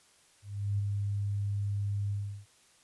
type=tone with ADSR envelope; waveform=sine; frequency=101.2 Hz; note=G#2; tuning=44 cents flat; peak=-26 dBFS; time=0.42-2.46 s; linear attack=370 ms; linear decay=12 ms; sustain=-3 dB; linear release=350 ms; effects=white hiss -63 dBFS RMS until 2.83 s + resampled to 24000 Hz